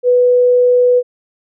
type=tone; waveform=sine; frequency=493.9 Hz; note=B4; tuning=in tune; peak=-7 dBFS; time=0.03-1.03 s; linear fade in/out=50 ms; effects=none